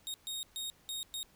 sawtooth tone bursts at uneven times, 3729 Hz, A#7, in tune, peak -34 dBFS, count 5, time 0.07-0.14 / 0.27-0.43 / 0.56-0.7 / 0.89-1.03 / 1.14-1.23 s, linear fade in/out 0 ms, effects pink hiss -65 dBFS RMS until 1.35 s

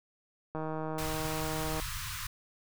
click train, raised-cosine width 1 ms, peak -23 dBFS, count 197, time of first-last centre 0.55-1.798 s, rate 157 Hz
pink band-stop noise, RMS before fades -38 dBFS, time 0.98-2.27 s, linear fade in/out 5 ms, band 150 to 970 Hz, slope 96 dB/octave
effects none

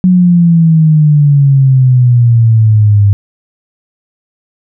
sine exponential sweep, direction down, 185 to 99.8 Hz, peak -3 dBFS, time 0.04-3.13 s, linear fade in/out 0 ms, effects none

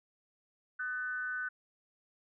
sine tone with amplitude modulation, 1500 Hz, F#6, 23 cents sharp, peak -31 dBFS, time 0.79-1.49 s, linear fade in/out 10 ms, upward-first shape sine, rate 256 Hz, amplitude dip 65%, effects none

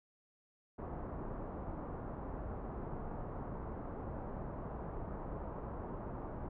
pink low-pass noise, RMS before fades -43 dBFS, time 0.78-6.49 s, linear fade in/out 10 ms, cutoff 1100 Hz, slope 24 dB/octave, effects none

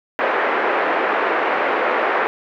pink band-pass noise, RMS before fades -19 dBFS, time 0.19-2.27 s, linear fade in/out 0 ms, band 380 to 2100 Hz, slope 24 dB/octave, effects none

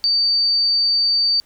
sine tone, 4605 Hz, D8, 35 cents flat, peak -14 dBFS, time 0.04-1.4 s, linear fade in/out 0 ms, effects pink hiss -56 dBFS RMS until 1.45 s

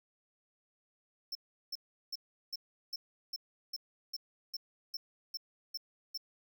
square tone bursts, 5350 Hz, E8, 25 cents sharp, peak -37 dBFS, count 13, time 1.32-6.176 s, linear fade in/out 5 ms, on 32 ms, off 370 ms, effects none

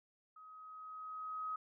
sine tone with level ramp, 1265 Hz, D#6, 28 cents sharp, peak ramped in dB -54 to -37 dBFS, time 0.36-1.56 s, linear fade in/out 5 ms, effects none

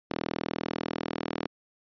sawtooth tone with high-pass filter, 40.19 Hz, E1, 43 cents flat, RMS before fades -34 dBFS, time 0.1-1.48 s, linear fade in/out 10 ms, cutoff 280 Hz, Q 1.4, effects resampled to 11025 Hz

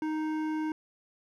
sine tone with hard clipping, 311.1 Hz, D#4, in tune, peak -31 dBFS, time 0.02-0.72 s, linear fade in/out 2 ms, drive 12 dB, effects none

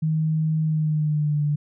sine tone with pitch glide, 157.3 to 147.62 Hz, D#3 to D3, +19 to +9 cents, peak -19 dBFS, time 0.02-1.56 s, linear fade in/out 10 ms, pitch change -110 cents, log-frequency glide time 0.63-1.42 s, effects none

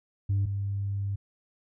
sine tone pair in turn, 99 / 99.56 Hz, G2 / G2, +18 / +27 cents, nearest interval unison, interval 9 cents, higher second, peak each -21 / -27 dBFS, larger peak first, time 0.29-0.46 / 0.46-1.16 s, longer second, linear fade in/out 10 ms, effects tanh soft clip ceiling -21 dBFS

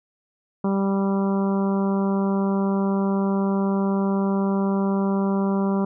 harmonic tone, 196 Hz, G3, in tune, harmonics 1 / 2 / 3 / 4 / 5 / 6 / 7, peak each -20 / -27 / -32 / -35 / -33 / -37 / -41 dBFS, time 0.64-5.85 s, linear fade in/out 5 ms, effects none

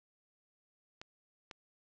clicks, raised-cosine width 0.2 ms, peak -28 dBFS, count 2, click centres 1.015 / 1.512 s, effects low-pass 6000 Hz 12 dB/octave

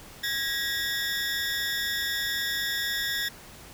20% pulse ring-modulated tone, 1775 Hz, A6, 15 cents sharp, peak -19 dBFS, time 0.23-3.29 s, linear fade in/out 10 ms, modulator 128 Hz, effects pink hiss -47 dBFS RMS until 3.73 s

